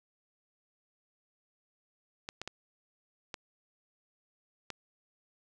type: clicks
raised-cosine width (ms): 0.2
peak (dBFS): -21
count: 5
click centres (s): 2.289 / 2.416 / 2.476 / 3.342 / 4.703
effects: none